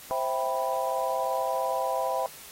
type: chord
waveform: sine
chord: C major seventh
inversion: none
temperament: equal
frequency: 523.3 / 659.3 / 784 / 987.8 Hz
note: C5 / E5 / G5 / B5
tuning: 0 / 0 / 0 / 0 cents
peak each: -31 dBFS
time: 0.11-2.26 s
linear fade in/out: 0 ms
effects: white hiss -46 dBFS RMS until 2.51 s + AAC 48 kbps